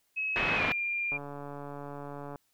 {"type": "tone with pitch glide", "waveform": "sine", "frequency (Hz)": [2567, 2395], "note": ["E7", "D7"], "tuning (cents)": [-47, 33], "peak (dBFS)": -29, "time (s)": [0.16, 1.18], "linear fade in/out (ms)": 20, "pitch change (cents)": -120, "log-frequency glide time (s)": [0.56, 0.62]}
{"type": "low-pass noise", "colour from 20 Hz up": "white", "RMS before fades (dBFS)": -31, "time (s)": [0.36, 0.72], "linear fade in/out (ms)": 0, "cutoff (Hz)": 2600, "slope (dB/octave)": 24}
{"type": "click train", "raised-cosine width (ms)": 1, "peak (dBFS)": -28, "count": 178, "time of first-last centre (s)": [1.12, 2.358], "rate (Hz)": 143}
{"effects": ["white hiss -73 dBFS RMS until 2.53 s"]}